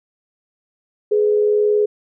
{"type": "tone pair together", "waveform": "sine", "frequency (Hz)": [419.4, 498.8], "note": ["G#4", "B4"], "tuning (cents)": [17, 17], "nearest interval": "minor third", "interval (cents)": 300, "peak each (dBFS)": [-13, -23], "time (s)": [1.11, 1.86], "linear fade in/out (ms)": 10, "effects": []}